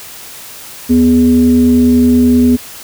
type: tone with frequency modulation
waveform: sine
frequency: 246.9 Hz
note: B3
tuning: in tune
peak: -5 dBFS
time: 0.89-2.57 s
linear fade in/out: 20 ms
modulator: 168 Hz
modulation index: 0.46
effects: white hiss -31 dBFS RMS until 2.83 s